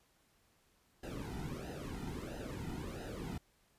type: noise with flanger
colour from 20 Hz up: brown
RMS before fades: -43 dBFS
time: 1.03-3.38 s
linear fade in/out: 5 ms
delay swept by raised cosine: 0.88 to 1.84 ms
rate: 1.5 Hz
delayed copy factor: -0.9
effects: pink hiss -72 dBFS RMS until 3.78 s + resampled to 32000 Hz